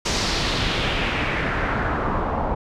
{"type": "noise with low-pass filter sweep", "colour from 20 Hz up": "pink", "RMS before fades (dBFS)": -23, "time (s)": [0.05, 2.55], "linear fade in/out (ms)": 10, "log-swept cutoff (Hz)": [5900, 840], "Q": 2, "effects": []}